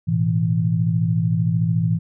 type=chord; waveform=sine; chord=A suspended second; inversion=none; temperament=equal; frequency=110 / 123.47 / 164.81 Hz; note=A2 / B2 / E3; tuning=0 / 0 / 0 cents; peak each=-21 / -24 / -19 dBFS; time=0.07-1.99 s; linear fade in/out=20 ms; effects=none